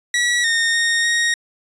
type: tone with pitch steps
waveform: sawtooth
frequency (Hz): 1932 / 1839 / 1851 / 1869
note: B6 / A#6 / A#6 / A#6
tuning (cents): -39 / -24 / -13 / +4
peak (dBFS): -12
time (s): 0.14-1.34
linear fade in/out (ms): 2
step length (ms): 300
effects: resampled to 22050 Hz